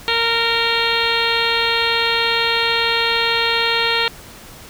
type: harmonic tone with a mistuned harmonic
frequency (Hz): 462.2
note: A#4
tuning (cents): -15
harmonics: 1 / 2 / 3 / 4 / 5 / 6 / 7 / 8 / 9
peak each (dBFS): -24 / -24 / -24 / -24 / -24 / -24 / -24 / -24 / -24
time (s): 0.08-4.08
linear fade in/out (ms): 0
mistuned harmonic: 9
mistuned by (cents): +21
effects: pink hiss -39 dBFS RMS until 4.69 s